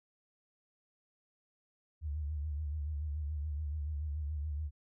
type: tone with vibrato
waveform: sine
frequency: 74.8 Hz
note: D2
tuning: 32 cents sharp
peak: -34 dBFS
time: 2.01-4.71 s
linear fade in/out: 50 ms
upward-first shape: sine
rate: 7 Hz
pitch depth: 81 cents each way
effects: none